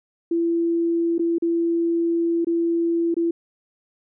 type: tone with dropouts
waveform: sine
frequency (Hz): 336.5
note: E4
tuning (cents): +36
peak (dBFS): -18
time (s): 0.31-3.31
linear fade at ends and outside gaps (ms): 5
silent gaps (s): 1.182-1.193 / 1.384-1.422 / 2.447-2.469 / 3.143-3.166
effects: none